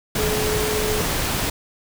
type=tone in noise; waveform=sine; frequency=426.6 Hz; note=G#4; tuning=46 cents sharp; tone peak=-23 dBFS; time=0.18-1.01 s; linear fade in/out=5 ms; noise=pink; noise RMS=-23 dBFS; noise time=0.15-1.5 s; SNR=-3 dB; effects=none